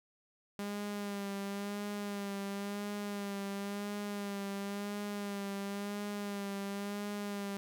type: tone with vibrato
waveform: sawtooth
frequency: 201.9 Hz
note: G#3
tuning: 49 cents flat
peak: -33 dBFS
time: 0.59-7.57 s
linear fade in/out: 0 ms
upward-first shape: sine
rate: 0.96 Hz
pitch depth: 31 cents each way
effects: 12-bit